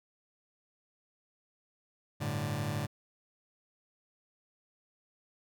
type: chord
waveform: sawtooth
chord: G suspended second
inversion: none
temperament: just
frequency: 98 / 110.25 / 147 Hz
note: G2 / A2 / D3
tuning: 0 / +4 / +2 cents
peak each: -35 / -32 / -31 dBFS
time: 2.2-2.87 s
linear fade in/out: 20 ms
effects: none